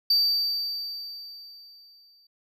triangle tone with exponential decay, 4634 Hz, D8, 24 cents flat, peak -16 dBFS, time 0.1-2.27 s, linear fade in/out 5 ms, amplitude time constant 470 ms, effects none

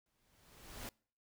pink noise with exponential growth, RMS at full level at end -44 dBFS, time 0.06-0.89 s, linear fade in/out 1 ms, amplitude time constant 180 ms, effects noise-tail reverb RT60 0.5 s tail -26 dB re dry

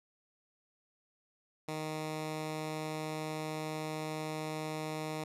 10% pulse tone, 155.56 Hz, D#3, in tune, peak -28 dBFS, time 1.68-5.24 s, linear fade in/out 5 ms, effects low-pass 12000 Hz 12 dB/octave

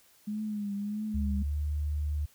sine tone with vibrato, 207.7 Hz, G#3, in tune, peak -31 dBFS, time 0.27-1.43 s, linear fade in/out 10 ms, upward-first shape triangle, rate 1.6 Hz, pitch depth 71 cents each way
sine tone with pitch glide, 72 to 74.32 Hz, D2 to D2, -34 to +21 cents, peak -28 dBFS, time 1.14-2.26 s, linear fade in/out 10 ms, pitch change +55 cents, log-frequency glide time 1.44-1.57 s
effects white hiss -62 dBFS RMS until 2.34 s

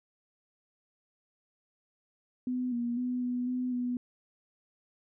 sine tone with pitch steps, 251.1 / 238.4 / 249 / 246.8 / 251.5 / 246.3 Hz, B3 / A#3 / B3 / B3 / B3 / B3, +29 / +39 / +14 / -1 / +32 / -5 cents, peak -29 dBFS, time 2.47-3.97 s, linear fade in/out 2 ms, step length 250 ms, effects none

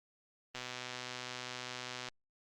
click train, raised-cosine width 0.2 ms, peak -24 dBFS, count 193, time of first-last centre 0.55-2.086 s, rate 125 Hz, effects Opus 32 kbps

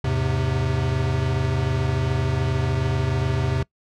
square chord, E augmented, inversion none, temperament equal with one note detuned, 81.18 / 103.83 / 130.81 Hz, E2 / G#2 / B#2, -26 / 0 / 0 cents, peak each -27 / -28 / -23 dBFS, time 0.04-3.63 s, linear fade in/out 5 ms, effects noise-tail reverb RT60 0.1 s tail -23 dB re dry + low-pass 5000 Hz 12 dB/octave

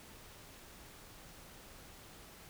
silence, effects pink hiss -55 dBFS RMS until 2.49 s

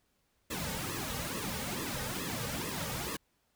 pink noise with flanger, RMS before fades -37 dBFS, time 0.5-3.17 s, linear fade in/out 10 ms, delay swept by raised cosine 1.3 to 3 ms, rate 2.3 Hz, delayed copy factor -1, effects pink hiss -75 dBFS RMS until 3.55 s

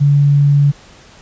sine tone, 143 Hz, D3, 46 cents flat, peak -7 dBFS, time 0-0.72 s, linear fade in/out 20 ms, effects pink hiss -42 dBFS RMS until 1.21 s + resampled to 16000 Hz

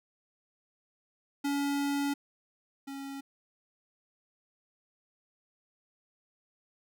square tone pair in turn, 282.9 / 275.2 Hz, C#4 / C#4, +35 / -12 cents, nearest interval unison, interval 47 cents, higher first, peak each -29 / -39 dBFS, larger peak first, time 1.44-2.14 / 2.87-3.21 s, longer first, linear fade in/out 10 ms, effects none

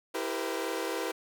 sawtooth chord, C dominant seventh, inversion first, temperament equal with one note detuned, 329.6 / 392 / 466.2 / 509.8 Hz, E4 / G4 / Bb4 / C5, 0 / 0 / 0 / -45 cents, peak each -33 dBFS, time 0.14-1.12 s, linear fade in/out 10 ms, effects none

